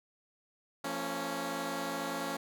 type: chord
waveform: 10% pulse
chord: Bb minor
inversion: second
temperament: equal with one note detuned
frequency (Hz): 174.61 / 228 / 277.2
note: F3 / Bb3 / Db4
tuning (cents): 0 / -38 / 0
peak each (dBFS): -33 / -33 / -28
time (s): 0.84-2.37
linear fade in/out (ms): 5
effects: none